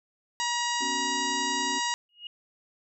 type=harmonic tone; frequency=955 Hz; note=A#5; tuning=42 cents sharp; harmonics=1 / 2 / 3 / 4 / 5 / 6 / 7 / 8; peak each=-30 / -33 / -35 / -36 / -37 / -38 / -38 / -39 dBFS; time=0.4-1.94 s; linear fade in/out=0 ms
type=chord; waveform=triangle; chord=B suspended second; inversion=none; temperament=just; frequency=246.9 / 277.8 / 370.4 Hz; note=B3 / C#4 / F#4; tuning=0 / +4 / +2 cents; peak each=-39 / -35 / -39 dBFS; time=0.8-1.8 s; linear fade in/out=20 ms
type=tone with exponential growth; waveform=sine; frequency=2875 Hz; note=F7; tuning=50 cents sharp; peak=-33 dBFS; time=2.09-2.27 s; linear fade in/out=2 ms; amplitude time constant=37 ms
effects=none